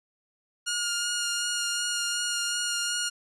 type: tone with vibrato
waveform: 10% pulse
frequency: 1422 Hz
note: F6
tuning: 31 cents sharp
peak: -18 dBFS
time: 0.66-3.1 s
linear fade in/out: 20 ms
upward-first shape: sine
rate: 2.7 Hz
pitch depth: 16 cents each way
effects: resampled to 24000 Hz